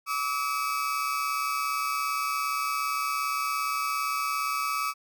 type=tone pair together; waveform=35% pulse; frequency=1149.6 / 1287 Hz; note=D6 / E6; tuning=-37 / -42 cents; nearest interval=major second; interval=195 cents; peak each=-28 dBFS; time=0.06-4.94 s; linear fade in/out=50 ms; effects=none